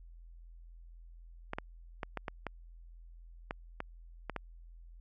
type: clicks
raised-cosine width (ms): 0.5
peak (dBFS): -21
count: 10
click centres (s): 1.534 / 1.585 / 2.032 / 2.173 / 2.282 / 2.467 / 3.509 / 3.804 / 4.297 / 4.363
effects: added 42 Hz sine -50 dBFS peak until 5 s